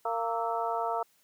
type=harmonic tone with a mistuned harmonic; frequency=230.1 Hz; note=A#3; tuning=22 cents flat; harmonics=2 / 3 / 4 / 5 / 6; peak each=-36 / -32 / -33 / -40 / -36 dBFS; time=0.05-1.03 s; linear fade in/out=5 ms; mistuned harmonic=6; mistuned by=-85 cents; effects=white hiss -67 dBFS RMS until 1.23 s + high-pass 100 Hz 12 dB/octave